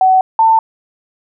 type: tone pair in turn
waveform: sine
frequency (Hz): 752 / 894.3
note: F#5 / A5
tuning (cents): +28 / +28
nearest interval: minor third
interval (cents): 300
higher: second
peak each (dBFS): -6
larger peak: neither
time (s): 0.01-0.21 / 0.39-0.59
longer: neither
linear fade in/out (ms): 2
effects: none